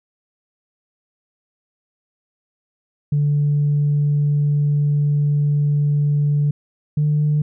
sine tone pair in turn, 146 / 149.5 Hz, D3 / D3, -10 / +31 cents, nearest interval unison, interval 41 cents, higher second, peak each -13 dBFS, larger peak neither, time 3.12-6.51 / 6.97-7.42 s, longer first, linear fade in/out 5 ms, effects tanh soft clip ceiling -11 dBFS

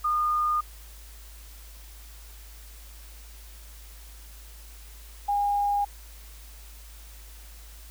sine tone pair in turn, 1219 / 813.6 Hz, D#6 / G#5, -36 / -36 cents, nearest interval perfect fifth, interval 700 cents, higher first, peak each -22 dBFS, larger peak neither, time 0.04-0.61 / 5.28-5.85 s, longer neither, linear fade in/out 10 ms, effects added 53 Hz sine -44 dBFS peak until 7.9 s + white hiss -51 dBFS RMS until 7.9 s

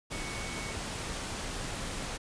sine tone in noise, 2224 Hz, C#7, 5 cents sharp, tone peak -43 dBFS, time 0.11-0.74 s, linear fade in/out 20 ms, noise pink, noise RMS -37 dBFS, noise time 0.1-2.18 s, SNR -9 dB, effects resampled to 22050 Hz

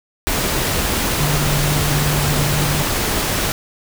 sine tone in noise, 146.83 Hz, D3, in tune, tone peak -18 dBFS, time 1.2-2.82 s, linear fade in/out 0 ms, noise pink, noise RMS -19 dBFS, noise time 0.27-3.52 s, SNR -2 dB, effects none

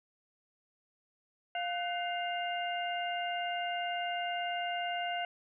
harmonic tone with a mistuned harmonic, 702 Hz, F5, 9 cents sharp, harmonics 1 / 2 / 3 / 4, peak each -34 / -41 / -42 / -40 dBFS, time 1.55-5.25 s, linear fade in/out 2 ms, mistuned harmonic 2, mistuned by +120 cents, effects none

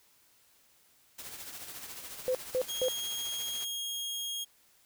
white noise with tremolo, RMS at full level -42 dBFS, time 1.18-3.65 s, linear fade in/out 10 ms, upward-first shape triangle, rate 14 Hz, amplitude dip 55%
sine tone bursts, 511 Hz, C5, 41 cents flat, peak -26 dBFS, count 3, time 2.28-2.884 s, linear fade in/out 0 ms, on 68 ms, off 200 ms
sawtooth tone, 3262 Hz, G#7, 32 cents flat, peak -31 dBFS, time 2.68-4.45 s, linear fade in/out 20 ms
effects white hiss -65 dBFS RMS until 4.85 s

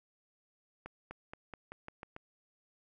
accelerating click train, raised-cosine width 0.5 ms, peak -29 dBFS, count 8, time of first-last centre 0.86-2.164 s, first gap 250 ms, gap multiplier 0.9, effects none

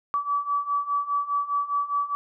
sine beating tone pair, 1146 / 1150.9 Hz, D6 / D6, -43 / -35 cents, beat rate 4.9 Hz, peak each -28 / -25 dBFS, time 0.14-2.15 s, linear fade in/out 0 ms, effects none

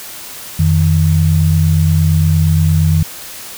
sine tone pair together, 87.78 / 156.4 Hz, F2 / D#3, +9 / +9 cents, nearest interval minor seventh, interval 1000 cents, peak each -11 dBFS, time 0.59-3.03 s, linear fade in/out 5 ms, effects white hiss -30 dBFS RMS until 3.57 s

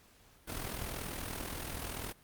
pink noise with amplitude modulation, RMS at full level -37 dBFS, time 0.47-2.13 s, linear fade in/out 20 ms, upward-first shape sine, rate 40.8 Hz, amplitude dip 60%, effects pink hiss -63 dBFS RMS until 2.23 s + Opus 48 kbps

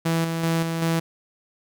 sawtooth tone with tremolo, 164.8 Hz, E3, in tune, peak -16 dBFS, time 0.05-1 s, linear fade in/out 10 ms, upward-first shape square, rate 2.6 Hz, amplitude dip 40%, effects none

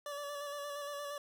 25% pulse tone with vibrato, 576 Hz, D5, 34 cents flat, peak -36 dBFS, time 0.06-1.18 s, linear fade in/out 2 ms, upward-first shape square, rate 8.6 Hz, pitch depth 22 cents each way, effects none

